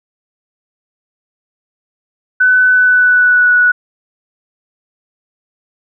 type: tone with pitch glide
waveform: sine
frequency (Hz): 1504 to 1470.5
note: F#6 to F#6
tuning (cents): +28 to -11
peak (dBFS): -6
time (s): 2.4-3.72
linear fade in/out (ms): 10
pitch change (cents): -39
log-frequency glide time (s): 2.7-3.53
effects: none